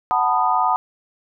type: chord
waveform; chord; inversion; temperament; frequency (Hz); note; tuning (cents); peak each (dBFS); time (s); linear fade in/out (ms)
sine; B dominant seventh; second; just; 740.8 / 889 / 987.8 / 1234.7; F#5 / A5 / B5 / D#6; +2 / +18 / 0 / -14; -21; 0.11-0.76; 0
effects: none